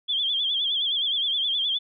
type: tone with vibrato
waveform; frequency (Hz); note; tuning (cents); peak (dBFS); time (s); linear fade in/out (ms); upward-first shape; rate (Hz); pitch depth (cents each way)
sine; 3322; G#7; 0; -22; 0.08-1.79; 20; sine; 9.6; 94
effects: none